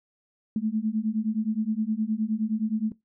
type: beating tone pair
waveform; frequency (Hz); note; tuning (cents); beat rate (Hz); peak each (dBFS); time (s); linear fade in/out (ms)
sine; 212.7 / 222.3; G#3 / A3; +42 / +18; 9.6; -27; 0.56-2.92; 2
effects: noise-tail reverb RT60 0.2 s tail -22 dB re dry